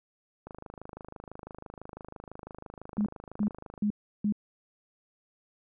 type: click train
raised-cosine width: 1 ms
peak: -28 dBFS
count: 87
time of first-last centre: 0.47-3.778 s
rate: 26 Hz
type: tone bursts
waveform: sine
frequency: 208.2 Hz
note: G#3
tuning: 5 cents sharp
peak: -24 dBFS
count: 4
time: 2.98-4.324 s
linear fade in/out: 2 ms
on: 81 ms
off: 340 ms
effects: none